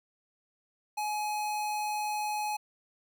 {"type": "tone", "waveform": "square", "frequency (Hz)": 843, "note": "G#5", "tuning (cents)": 26, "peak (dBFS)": -31, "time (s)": [0.97, 2.57], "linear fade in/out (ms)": 10, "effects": []}